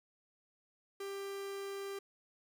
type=tone; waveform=45% pulse; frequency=395.1 Hz; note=G4; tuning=14 cents sharp; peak=-40 dBFS; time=1-1.99 s; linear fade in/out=5 ms; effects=none